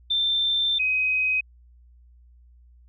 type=tone pair in turn; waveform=sine; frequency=3567 / 2522 Hz; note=A7 / D#7; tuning=+23 / +23 cents; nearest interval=tritone; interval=600 cents; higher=first; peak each=-20 dBFS; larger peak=neither; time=0.1-0.79 / 0.79-1.41 s; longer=first; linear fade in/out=10 ms; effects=added 60 Hz sine -50 dBFS peak until 2.88 s